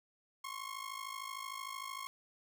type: ring-modulated tone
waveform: sawtooth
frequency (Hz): 1080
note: C#6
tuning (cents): -45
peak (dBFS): -35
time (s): 0.44-2.07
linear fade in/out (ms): 0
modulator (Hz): 26.6
effects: none